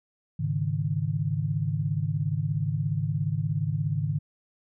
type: chord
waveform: sine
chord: Ab suspended fourth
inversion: none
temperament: equal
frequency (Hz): 103.83 / 138.59 / 155.56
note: Ab2 / Db3 / Eb3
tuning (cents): 0 / 0 / 0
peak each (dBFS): -30 / -29 / -28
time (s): 0.39-4.19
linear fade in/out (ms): 10
effects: none